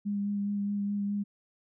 sine tone with vibrato, 202.8 Hz, G#3, 41 cents flat, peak -28 dBFS, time 0.05-1.24 s, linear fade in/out 20 ms, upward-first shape sine, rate 4.8 Hz, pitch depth 15 cents each way, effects none

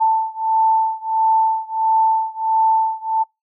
sine beating tone pair, 886 / 887.5 Hz, A5 / A5, +12 / +15 cents, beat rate 1.5 Hz, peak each -17 / -18 dBFS, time 0-3.24 s, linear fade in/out 20 ms, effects noise-tail reverb RT60 0.2 s tail -24 dB re dry

